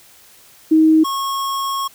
sine / square tone pair in turn, 316 / 1093.4 Hz, D#4 / C#6, +27 / -24 cents, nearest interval octave + major sixth, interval 2149 cents, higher second, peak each -8 / -20 dBFS, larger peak first, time 0.71-1.04 / 1.04-1.88 s, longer second, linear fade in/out 10 ms, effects white hiss -47 dBFS RMS until 1.94 s

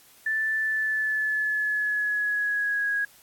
sine tone with pitch glide, 1760 to 1651.7 Hz, A6 to G#6, 0 to -10 cents, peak -23 dBFS, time 0.26-3.05 s, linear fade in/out 5 ms, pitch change -110 cents, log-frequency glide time 0.59-2.93 s, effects white hiss -55 dBFS RMS until 3.22 s + AAC 64 kbps

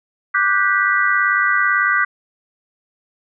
sine chord, G major seventh, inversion second, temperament just, 1176 / 1470 / 1568 / 1960 Hz, D6 / F#6 / G6 / B6, +2 / -12 / 0 / -14 cents, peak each -19 dBFS, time 0.34-2.05 s, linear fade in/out 10 ms, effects none

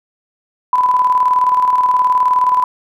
sine tone with tremolo, 1000 Hz, B5, 21 cents sharp, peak -8 dBFS, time 0.73-2.64 s, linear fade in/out 2 ms, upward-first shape square, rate 19 Hz, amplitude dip 45%, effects none

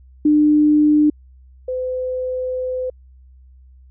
sine tone pair in turn, 300 / 509.6 Hz, D4 / C5, +37 / -46 cents, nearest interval major sixth, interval 917 cents, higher second, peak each -10 / -20 dBFS, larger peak first, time 0.25-1.1 / 1.68-2.9 s, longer second, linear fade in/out 5 ms, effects added 64 Hz sine -43 dBFS peak until 3.9 s

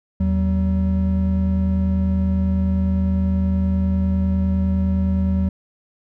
triangle tone pair together, 79.94 / 190 Hz, D#2 / F#3, +47 / +46 cents, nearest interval octave + minor third, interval 1499 cents, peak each -17 dBFS, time 0.2-5.49 s, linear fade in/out 5 ms, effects none

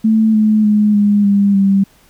sine tone with pitch steps, 220 / 215 / 210.1 / 205.3 / 200.6 / 196 Hz, A3 / A3 / G#3 / G#3 / G3 / G3, 0 / -40 / +20 / -20 / +40 / 0 cents, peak -8 dBFS, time 0.04-1.84 s, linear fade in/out 10 ms, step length 300 ms, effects pink hiss -50 dBFS RMS until 2.09 s

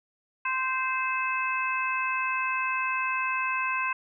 harmonic tone, 520 Hz, C5, 11 cents flat, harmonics 2 / 3 / 4 / 5, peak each -29 / -32 / -37 / -30 dBFS, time 0.45-3.93 s, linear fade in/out 5 ms, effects none

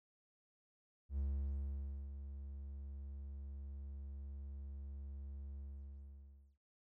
triangle tone with ADSR envelope, 69.3 Hz, C#2, in tune, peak -33 dBFS, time 1.09-6.58 s, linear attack 89 ms, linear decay 910 ms, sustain -10 dB, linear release 1000 ms, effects none

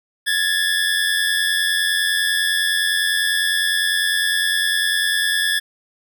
25% pulse tone pair together, 1670.1 / 1760 Hz, G#6 / A6, +9 / 0 cents, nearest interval minor second, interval 91 cents, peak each -16 dBFS, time 0.26-5.6 s, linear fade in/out 20 ms, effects none

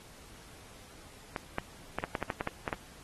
clicks, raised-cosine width 0.5 ms, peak -17 dBFS, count 11, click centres 1.362 / 1.584 / 1.986 / 2.039 / 2.152 / 2.227 / 2.302 / 2.409 / 2.474 / 2.678 / 2.728 s, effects pink hiss -54 dBFS RMS until 3.03 s + AAC 32 kbps

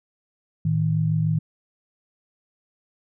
sine tone pair together, 111.1 / 157.85 Hz, A2 / D#3, +17 / +25 cents, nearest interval tritone, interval 608 cents, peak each -24 / -20 dBFS, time 0.65-1.39 s, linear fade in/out 5 ms, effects none

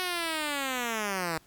5% pulse linear sweep, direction down, 370 to 156 Hz, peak -18 dBFS, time 0-1.38 s, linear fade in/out 0 ms, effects pink hiss -60 dBFS RMS until 1.46 s

